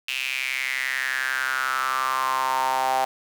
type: tone with high-pass filter sweep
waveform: sawtooth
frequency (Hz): 131.2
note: C3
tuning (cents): +5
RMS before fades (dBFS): -25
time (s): 0.08-3.05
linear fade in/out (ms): 5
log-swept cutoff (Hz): 2700 to 760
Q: 6.5
effects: 8-bit